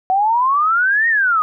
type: exponential two-way sweep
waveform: sine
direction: up then down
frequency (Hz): 740 to 1882 to 1226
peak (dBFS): -12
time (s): 0.1-1.42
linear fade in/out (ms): 0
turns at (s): 1.08
effects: none